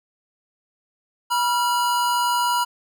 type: tone pair together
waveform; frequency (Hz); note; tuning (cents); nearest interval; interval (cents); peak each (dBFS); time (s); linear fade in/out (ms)
square; 970.5 / 1382; B5 / F6; -31 / -19; tritone; 612; -20 / -27; 1.3-2.65; 20
effects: none